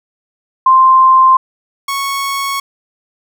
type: tone pair in turn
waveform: sine / sawtooth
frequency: 1046.5 / 1105 Hz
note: C6 / C#6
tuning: 0 / -6 cents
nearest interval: minor second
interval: 94 cents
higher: second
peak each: -4 / -12 dBFS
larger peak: first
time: 0.66-1.37 / 1.88-2.6 s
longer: second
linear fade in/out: 5 ms
effects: none